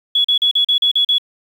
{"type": "tone bursts", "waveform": "sine", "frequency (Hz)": 3378, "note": "G#7", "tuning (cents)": 29, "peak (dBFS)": -11, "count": 8, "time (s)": [0.15, 1.183], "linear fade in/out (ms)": 5, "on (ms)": 95, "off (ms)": 39, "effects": ["7-bit"]}